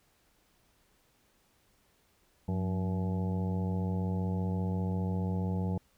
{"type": "harmonic tone with a mistuned harmonic", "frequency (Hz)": 95, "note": "F#2", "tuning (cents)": 46, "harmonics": [1, 2, 3, 4, 5, 6, 7, 8, 9], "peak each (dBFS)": [-32, -32, -46, -46, -43, -53, -49, -54, -46], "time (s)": [2.48, 5.78], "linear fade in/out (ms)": 5, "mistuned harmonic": 2, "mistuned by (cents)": -87, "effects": ["pink hiss -69 dBFS RMS until 5.97 s"]}